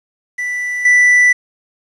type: tone with level steps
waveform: triangle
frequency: 1975.5 Hz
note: B6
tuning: in tune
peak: -16 / -5 dBFS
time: 0.38-1.33 s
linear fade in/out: 10 ms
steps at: 0.85 s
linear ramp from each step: 5 ms
effects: resampled to 24000 Hz + 7-bit